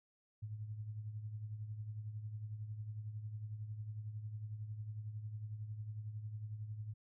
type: tone with tremolo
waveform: sine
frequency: 107 Hz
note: A2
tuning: 48 cents flat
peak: -39 dBFS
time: 0.42-6.94 s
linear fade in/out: 10 ms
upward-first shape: triangle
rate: 11 Hz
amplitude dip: 65%
effects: none